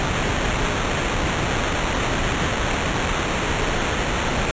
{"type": "noise with sample-and-hold", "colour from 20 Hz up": "pink", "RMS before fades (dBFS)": -22, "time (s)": [0, 4.51], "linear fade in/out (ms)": 0, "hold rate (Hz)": 4900, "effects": ["resampled to 16000 Hz"]}